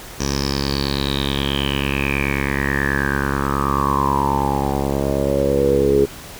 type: tone with low-pass filter sweep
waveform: 10% pulse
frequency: 69.3 Hz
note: C#2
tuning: in tune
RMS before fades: -19 dBFS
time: 0.19-6.06 s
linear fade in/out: 20 ms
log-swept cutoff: 5900 to 410 Hz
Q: 9.2
effects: pink hiss -36 dBFS RMS until 6.39 s